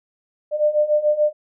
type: beating tone pair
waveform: sine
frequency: 596 / 602.9 Hz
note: D5 / D5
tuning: +25 / +45 cents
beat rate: 6.9 Hz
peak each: -20 / -17 dBFS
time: 0.51-1.33 s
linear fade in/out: 50 ms
effects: none